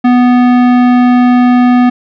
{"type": "tone with tanh clipping", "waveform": "sine", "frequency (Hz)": 246.9, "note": "B3", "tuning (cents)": 0, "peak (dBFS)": -6, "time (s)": [0.04, 1.9], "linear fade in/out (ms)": 10, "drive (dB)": 17, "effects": []}